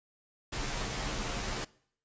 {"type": "noise with comb filter", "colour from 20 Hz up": "pink", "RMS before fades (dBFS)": -35, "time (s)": [0.52, 1.65], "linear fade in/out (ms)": 10, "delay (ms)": 12, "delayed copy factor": -0.9, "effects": ["noise-tail reverb RT60 0.6 s tail -22 dB re dry", "resampled to 16000 Hz"]}